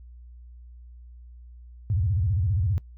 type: tone with vibrato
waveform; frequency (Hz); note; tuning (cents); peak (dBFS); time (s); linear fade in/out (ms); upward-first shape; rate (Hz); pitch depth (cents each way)
sine; 92.5; F#2; 0; -21; 1.9-2.78; 0; square; 15; 250
effects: noise-tail reverb RT60 0.1 s tail -21 dB re dry + added 60 Hz sine -43 dBFS peak until 2.97 s